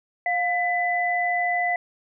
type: tone pair together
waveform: sine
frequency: 707 / 1999.7 Hz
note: F5 / B6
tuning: +21 / +21 cents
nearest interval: octave + tritone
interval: 1800 cents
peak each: -23 / -24 dBFS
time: 0.26-1.76 s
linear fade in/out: 2 ms
effects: none